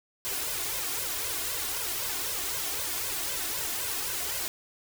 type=noise with flanger; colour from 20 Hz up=white; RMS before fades=-32 dBFS; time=0.25-4.48 s; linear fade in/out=0 ms; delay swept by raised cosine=1.9 to 2.86 ms; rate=3.9 Hz; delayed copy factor=+0.95; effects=none